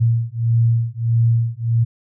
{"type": "beating tone pair", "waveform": "sine", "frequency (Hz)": [115.1, 116.7], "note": ["A#2", "A#2"], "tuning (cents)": [-22, 2], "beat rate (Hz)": 1.6, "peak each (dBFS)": -17, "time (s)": [0, 1.85], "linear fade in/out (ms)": 20, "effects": []}